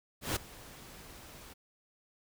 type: noise with ADSR envelope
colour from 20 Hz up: pink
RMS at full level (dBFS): -31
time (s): 0.21-1.54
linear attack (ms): 150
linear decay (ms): 10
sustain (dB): -20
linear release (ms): 18
effects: none